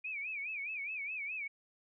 sine tone with vibrato, 2400 Hz, D7, 37 cents sharp, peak -37 dBFS, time 0.04-1.48 s, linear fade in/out 10 ms, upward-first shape sine, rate 4.8 Hz, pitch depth 150 cents each way, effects none

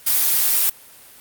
blue noise, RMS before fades -17 dBFS, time 0.06-0.7 s, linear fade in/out 10 ms, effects white hiss -45 dBFS RMS until 1.2 s + Opus 32 kbps

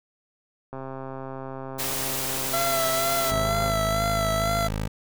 click train, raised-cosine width 1 ms, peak -22 dBFS, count 396, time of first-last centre 0.73-3.7 s, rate 133 Hz
white noise, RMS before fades -29 dBFS, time 1.78-3.32 s, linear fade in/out 20 ms
25% pulse tone with vibrato, 670 Hz, E5, 28 cents sharp, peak -20 dBFS, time 2.53-4.68 s, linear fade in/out 10 ms, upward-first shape sine, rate 2.1 Hz, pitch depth 35 cents each way
15% pulse tone, 52.8 Hz, G#1, 29 cents sharp, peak -20 dBFS, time 3.3-4.88 s, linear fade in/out 10 ms
effects none

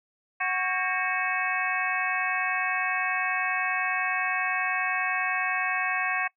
harmonic tone with a mistuned harmonic, 370 Hz, F#4, in tune, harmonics 2 / 3 / 4 / 5 / 6 / 7, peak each -32 / -32 / -32 / -32 / -32 / -32 dBFS, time 0.4-6.28 s, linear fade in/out 10 ms, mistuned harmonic 4, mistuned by +140 cents, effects noise-tail reverb RT60 0.1 s tail -22 dB re dry

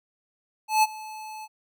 square tone with ADSR envelope, 865 Hz, A5, 30 cents flat, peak -16 dBFS, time 0.68-1.48 s, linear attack 150 ms, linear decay 31 ms, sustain -21 dB, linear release 41 ms, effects none

